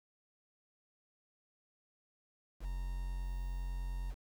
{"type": "tone with quantisation", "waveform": "triangle", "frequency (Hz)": 44.97, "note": "F#1", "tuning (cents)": -49, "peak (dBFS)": -34, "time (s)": [2.6, 4.15], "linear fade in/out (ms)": 50, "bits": 9, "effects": []}